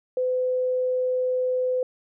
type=tone; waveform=sine; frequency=507 Hz; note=B4; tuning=45 cents sharp; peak=-21 dBFS; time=0.17-1.83 s; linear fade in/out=2 ms; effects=none